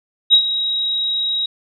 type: tone with ADSR envelope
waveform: sine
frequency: 3817 Hz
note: A#7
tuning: 40 cents sharp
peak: -5 dBFS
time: 0.3-1.46 s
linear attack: 33 ms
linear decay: 83 ms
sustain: -12 dB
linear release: 4 ms
effects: none